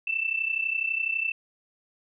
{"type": "tone pair together", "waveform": "sine", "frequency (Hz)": [2637, 2669], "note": ["E7", "E7"], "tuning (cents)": [0, 21], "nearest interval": "unison", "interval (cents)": 21, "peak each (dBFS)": [-29, -27], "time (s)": [0.07, 1.32], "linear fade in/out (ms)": 5, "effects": []}